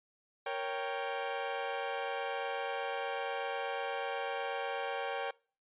sawtooth chord, G diminished, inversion first, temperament equal, 466.2 / 554.4 / 784 Hz, Bb4 / Db5 / G5, 0 / 0 / 0 cents, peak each -36 / -35 / -34 dBFS, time 0.46-5.31 s, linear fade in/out 5 ms, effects noise-tail reverb RT60 0.4 s tail -24 dB re dry + resampled to 8000 Hz

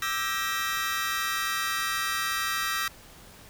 sawtooth chord, E half-diminished seventh, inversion third, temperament just, 1186.7 / 1318.5 / 1582.2 / 1898.7 Hz, D6 / E6 / G6 / Bb6, +18 / 0 / +16 / +31 cents, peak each -31 / -28 / -30 / -28 dBFS, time 0.02-2.88 s, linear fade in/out 2 ms, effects pink hiss -50 dBFS RMS until 3.49 s

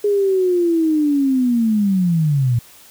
sine linear sweep, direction down, 415.6 to 114.5 Hz, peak -13 dBFS, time 0.04-2.59 s, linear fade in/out 5 ms, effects white hiss -45 dBFS RMS until 2.9 s

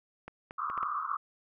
clicks, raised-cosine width 0.5 ms, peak -27 dBFS, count 5, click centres 0.28 / 0.509 / 0.7 / 0.777 / 0.83 s
pink band-pass noise, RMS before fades -34 dBFS, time 0.58-1.17 s, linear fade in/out 10 ms, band 1100 to 1300 Hz, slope 96 dB/octave
effects none

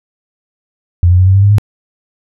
sine tone with pitch steps, 87.31 / 89.92 / 92.61 / 95.38 / 98.23 / 101.17 / 104.19 Hz, F2 / F#2 / F#2 / G2 / G2 / G#2 / G#2, 0 / -49 / +2 / -47 / +4 / -45 / +6 cents, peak -4 dBFS, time 1.03-1.583 s, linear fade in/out 0 ms, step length 79 ms, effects none

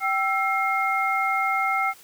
sine tone cluster, 776 / 1330 / 2136 Hz, G5 / E6 / C7, -18 / +15 / +35 cents, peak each -25 dBFS, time 0-1.94 s, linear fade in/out 50 ms, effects white hiss -50 dBFS RMS until 2.03 s

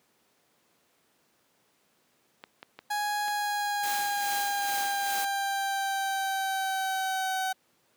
clicks, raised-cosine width 0.3 ms, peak -26 dBFS, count 5, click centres 2.439 / 2.629 / 2.79 / 3.282 / 4.832 s
30% pulse tone with pitch glide, 830.6 to 757.3 Hz, G#5 to F#5, 0 to +40 cents, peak -25 dBFS, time 2.9-7.53 s, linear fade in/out 10 ms, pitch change -160 cents, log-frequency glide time 3.27-7.35 s
white noise with tremolo, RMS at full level -35 dBFS, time 3.83-5.25 s, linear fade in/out 5 ms, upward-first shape sine, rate 2.4 Hz, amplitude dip 55%
effects pink hiss -68 dBFS RMS until 7.96 s + high-pass 200 Hz 12 dB/octave

